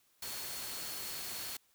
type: tone in noise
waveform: sine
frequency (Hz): 4348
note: C#8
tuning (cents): -34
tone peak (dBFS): -48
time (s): 0.22-1.57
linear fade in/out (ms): 5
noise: white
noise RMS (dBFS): -42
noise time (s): 0.22-1.57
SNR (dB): -9
effects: white hiss -71 dBFS RMS until 1.74 s